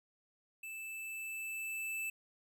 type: tone with level ramp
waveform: square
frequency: 2637 Hz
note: E7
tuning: in tune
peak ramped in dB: -44 to -37 dBFS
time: 0.63-2.1 s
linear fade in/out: 5 ms
effects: none